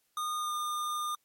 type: tone with pitch glide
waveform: square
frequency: 1225 to 1210.9 Hz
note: D#6 to D#6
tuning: -27 to -47 cents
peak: -32 dBFS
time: 0.17-1.15 s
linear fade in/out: 2 ms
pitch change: -20 cents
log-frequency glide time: 0.37-0.52 s
effects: white hiss -74 dBFS RMS until 1.24 s + MP3 64 kbps